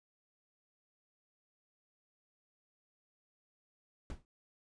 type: noise with exponential decay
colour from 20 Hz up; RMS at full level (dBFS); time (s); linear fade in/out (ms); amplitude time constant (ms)
brown; -37; 4.1-4.25; 1; 32
effects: resampled to 22050 Hz